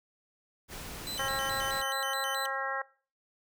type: noise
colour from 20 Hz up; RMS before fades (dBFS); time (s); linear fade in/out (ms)
pink; -42; 0.68-1.84; 50
type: tone with vibrato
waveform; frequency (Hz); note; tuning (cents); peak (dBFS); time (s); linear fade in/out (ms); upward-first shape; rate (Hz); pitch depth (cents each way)
sawtooth; 3501; A7; -9; -33; 1.07-2.46; 0; square; 4.7; 240
type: harmonic tone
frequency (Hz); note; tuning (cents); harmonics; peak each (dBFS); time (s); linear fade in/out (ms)
269.6; C#4; -48; 2 / 3 / 4 / 5 / 6 / 7; -38 / -38 / -38 / -38 / -38 / -38; 1.19-2.82; 5
effects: noise-tail reverb RT60 0.4 s tail -21 dB re dry